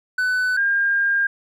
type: tone pair in turn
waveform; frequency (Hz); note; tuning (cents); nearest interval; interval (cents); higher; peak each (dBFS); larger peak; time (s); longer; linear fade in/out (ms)
triangle / sine; 1500 / 1608.1; F#6 / G6; +23 / +44; minor second; 121; second; -16; neither; 0.18-0.57 / 0.57-1.27; second; 5
effects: none